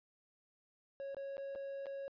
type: tone with dropouts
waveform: triangle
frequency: 551 Hz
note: C#5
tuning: 11 cents flat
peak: -39 dBFS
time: 1-2.08 s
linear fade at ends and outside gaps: 0 ms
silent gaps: 1.146-1.168 / 1.369-1.38 / 1.551-1.558 / 1.858-1.867 s
effects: resampled to 11025 Hz